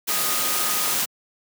sine tone in noise, 1244.5 Hz, D#6, in tune, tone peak -32 dBFS, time 0.08-0.95 s, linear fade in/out 20 ms, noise white, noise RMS -23 dBFS, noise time 0.07-1.06 s, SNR -12 dB, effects high-pass 150 Hz 12 dB/octave

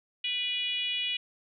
sine tone with frequency modulation, 2915 Hz, F#7, 26 cents flat, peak -28 dBFS, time 0.24-1.17 s, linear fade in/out 5 ms, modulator 462 Hz, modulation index 1.1, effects none

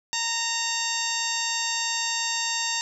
harmonic tone with a mistuned harmonic, 923 Hz, A#5, 17 cents flat, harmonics 1 / 2 / 3 / 4 / 5 / 6 / 7 / 8, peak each -33 / -33 / -33 / -33 / -33 / -33 / -33 / -33 dBFS, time 0.13-2.81 s, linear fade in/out 0 ms, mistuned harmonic 7, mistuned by -52 cents, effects 9-bit

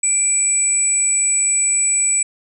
sine tone pair together, 2349 / 7901 Hz, D7 / B8, 0 / 0 cents, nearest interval octave + major sixth, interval 2100 cents, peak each -26 / -14 dBFS, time 0.03-2.23 s, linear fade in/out 5 ms, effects none

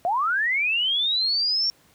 sine linear sweep, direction up, 659.3 to 5540 Hz, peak -20 dBFS, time 0.05-1.7 s, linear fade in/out 0 ms, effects pink hiss -58 dBFS RMS until 1.94 s + high-pass 80 Hz 12 dB/octave

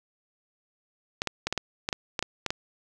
clicks, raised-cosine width 0.2 ms, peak -10 dBFS, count 11, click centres 1.219 / 1.273 / 1.47 / 1.526 / 1.577 / 1.889 / 1.928 / 2.192 / 2.226 / 2.463 / 2.505 s, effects none

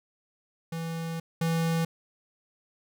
square tone pair in turn, 164.81 / 164.81 Hz, E3 / E3, 0 / 0 cents, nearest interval unison, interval 0 cents, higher neither, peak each -32 / -25 dBFS, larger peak second, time 0.72-1.2 / 1.41-1.85 s, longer first, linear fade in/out 5 ms, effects none

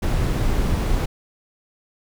brown noise, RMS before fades -20 dBFS, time 0.02-1.06 s, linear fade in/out 10 ms, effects none

